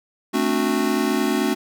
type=chord; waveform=square; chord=D dominant seventh; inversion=second; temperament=just; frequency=220.2 / 264.3 / 293.7 / 367.1 Hz; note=A3 / C4 / D4 / F#4; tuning=+2 / +18 / 0 / -14 cents; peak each=-25 dBFS; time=0.33-1.55 s; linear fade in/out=20 ms; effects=none